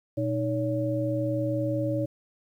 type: tone cluster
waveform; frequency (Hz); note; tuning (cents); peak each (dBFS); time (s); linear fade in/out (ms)
sine; 120.6 / 310.4 / 565; B2 / D#4 / C#5; -41 / -4 / +33; -29; 0.17-2.06; 10
effects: 10-bit